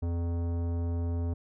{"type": "tone with tanh clipping", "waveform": "sine", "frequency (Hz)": 85.2, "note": "F2", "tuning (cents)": -42, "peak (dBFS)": -30, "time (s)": [0.02, 1.34], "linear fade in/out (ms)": 10, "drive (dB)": 16, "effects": []}